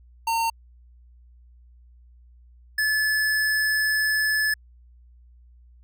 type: tone pair in turn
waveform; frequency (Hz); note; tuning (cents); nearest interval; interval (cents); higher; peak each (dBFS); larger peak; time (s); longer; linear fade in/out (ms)
square; 913 / 1726.7; A#5 / A6; -36 / -33; major seventh; 1103; second; -22 / -21; second; 0.27-0.5 / 2.78-4.54; second; 5
effects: added 60 Hz sine -49 dBFS peak until 5.83 s